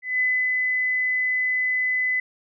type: tone with ADSR envelope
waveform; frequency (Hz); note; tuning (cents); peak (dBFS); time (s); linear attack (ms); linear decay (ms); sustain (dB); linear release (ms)
sine; 2011; B6; +31; -18; 0.02-2.2; 180; 290; -2; 4
effects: none